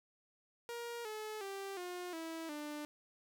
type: tone with pitch steps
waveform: sawtooth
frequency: 471.9 / 430.2 / 392.3 / 357.6 / 326.1 / 297.3 Hz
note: A#4 / A4 / G4 / F4 / E4 / D4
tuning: +21 / -39 / +1 / +41 / -19 / +21 cents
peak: -38 dBFS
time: 0.69-2.85 s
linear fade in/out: 0 ms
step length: 360 ms
effects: none